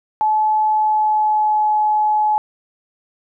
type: tone with pitch glide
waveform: sine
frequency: 860 to 851.1 Hz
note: A5 to G#5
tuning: -40 to +42 cents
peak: -13 dBFS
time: 0.21-2.38 s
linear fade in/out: 0 ms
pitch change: -18 cents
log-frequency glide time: 0.67-1.69 s
effects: none